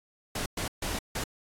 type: noise bursts at uneven times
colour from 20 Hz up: pink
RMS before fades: -32 dBFS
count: 4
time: 0.35-0.46 / 0.57-0.68 / 0.82-0.99 / 1.15-1.24 s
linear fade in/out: 5 ms
effects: low-pass 12000 Hz 12 dB/octave + AAC 64 kbps